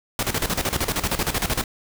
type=noise with tremolo; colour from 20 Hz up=pink; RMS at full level=-22 dBFS; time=0.19-1.64 s; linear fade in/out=2 ms; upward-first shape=square; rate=13 Hz; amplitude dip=75%; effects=none